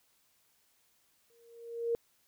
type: tone with exponential growth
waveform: sine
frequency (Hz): 466.2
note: A#4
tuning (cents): 0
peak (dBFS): -26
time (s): 1.3-1.95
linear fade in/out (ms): 0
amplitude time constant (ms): 140
effects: white hiss -71 dBFS RMS until 2.27 s